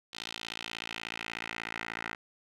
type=tone with band-pass filter sweep; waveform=10% pulse; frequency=56.5 Hz; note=A1; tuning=47 cents sharp; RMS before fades=-40 dBFS; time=0.13-2.15 s; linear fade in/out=5 ms; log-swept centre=3700 to 1800 Hz; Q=2.1; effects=none